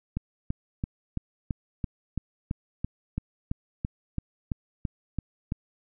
click train, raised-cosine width 5 ms, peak -16 dBFS, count 17, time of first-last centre 0.17-5.521 s, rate 2.99 Hz, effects none

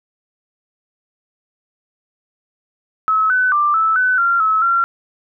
sine tone with pitch steps, 1291 / 1505 / 1183 / 1312 / 1505 / 1381 / 1295 / 1371 Hz, E6 / F#6 / D6 / E6 / F#6 / F6 / E6 / F6, -37 / +29 / +12 / -9 / +29 / -20 / -31 / -32 cents, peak -12 dBFS, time 3.08-4.84 s, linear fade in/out 0 ms, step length 220 ms, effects none

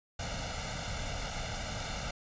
pink noise with comb filter, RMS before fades -37 dBFS, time 0.19-2.11 s, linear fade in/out 5 ms, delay 1.4 ms, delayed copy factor +0.8, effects resampled to 16000 Hz

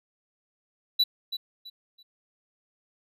triangle tone with echo, 3951 Hz, B7, in tune, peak -17 dBFS, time 0.99-1.04 s, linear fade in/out 10 ms, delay 330 ms, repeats 3, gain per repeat -11 dB, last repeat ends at 2.03 s, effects none

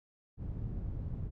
white low-pass noise, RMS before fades -38 dBFS, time 0.37-1.31 s, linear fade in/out 50 ms, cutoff 100 Hz, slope 12 dB/octave, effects none

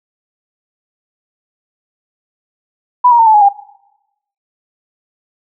sine tone with pitch steps, 987.8 / 947.6 / 909 / 871.9 / 836.4 / 802.3 Hz, B5 / A#5 / A#5 / A5 / G#5 / G5, 0 / +28 / -44 / -16 / +12 / +40 cents, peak -4 dBFS, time 3.04-3.49 s, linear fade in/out 10 ms, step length 75 ms, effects noise-tail reverb RT60 0.9 s tail -20 dB re dry

